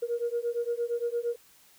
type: beating tone pair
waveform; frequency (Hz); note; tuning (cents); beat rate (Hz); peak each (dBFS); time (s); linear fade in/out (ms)
sine; 469.4 / 478.1; A#4 / A#4; +12 / +44; 8.7; -30; 0.02-1.36; 10
effects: tanh soft clip ceiling -21 dBFS + white hiss -59 dBFS RMS until 1.78 s

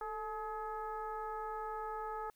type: tone with frequency modulation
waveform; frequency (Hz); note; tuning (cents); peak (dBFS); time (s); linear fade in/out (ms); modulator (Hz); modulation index
sine; 857; A5; -46; -38; 0.01-2.3; 2; 416; 1.2
effects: white hiss -75 dBFS RMS until 2.35 s

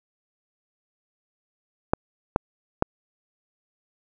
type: clicks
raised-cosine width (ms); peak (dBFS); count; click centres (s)
1; -4; 3; 1.935 / 2.361 / 2.824
effects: none

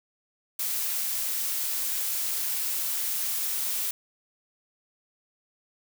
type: noise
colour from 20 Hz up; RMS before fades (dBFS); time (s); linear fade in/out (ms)
blue; -29; 0.59-3.91; 5
effects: none

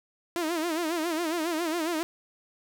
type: tone with vibrato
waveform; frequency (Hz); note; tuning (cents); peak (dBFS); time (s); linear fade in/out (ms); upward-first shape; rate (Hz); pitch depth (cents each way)
sawtooth; 329.6; E4; 0; -23; 0.36-2.03; 0; sine; 7.3; 120
effects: none

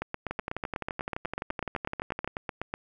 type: two click trains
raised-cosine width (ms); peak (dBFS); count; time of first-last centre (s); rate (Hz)
0.5; -16 / -17; 23 / 24; 0.02-2.739 / 0.31-2.276; 8.09 / 11.7
effects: none

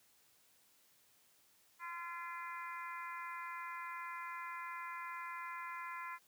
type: harmonic tone with a mistuned harmonic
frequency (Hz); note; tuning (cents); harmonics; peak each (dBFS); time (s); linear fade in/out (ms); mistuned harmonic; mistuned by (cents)
342.7; F4; -33; 3 / 4 / 5 / 6 / 7; -45 / -50 / -52 / -50 / -55; 1.79-6.19; 50; 7; +15
effects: white hiss -70 dBFS RMS until 6.27 s + high-pass 60 Hz 12 dB/octave

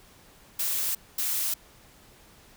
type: noise bursts at uneven times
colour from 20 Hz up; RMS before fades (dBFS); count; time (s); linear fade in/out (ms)
blue; -28; 2; 0.59-0.95 / 1.18-1.54; 5
effects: pink hiss -55 dBFS RMS until 2.56 s

